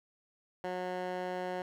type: tone with band-pass filter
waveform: 15% pulse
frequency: 182 Hz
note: F#3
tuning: 28 cents flat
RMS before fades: -37 dBFS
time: 0.64-1.62 s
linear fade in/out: 2 ms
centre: 820 Hz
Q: 0.73
effects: 11-bit